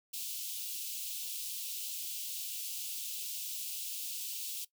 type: high-pass noise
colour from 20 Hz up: white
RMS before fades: -40 dBFS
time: 0.13-4.65 s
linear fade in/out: 10 ms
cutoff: 2700 Hz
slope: 48 dB/octave
effects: noise-tail reverb RT60 0.1 s tail -17 dB re dry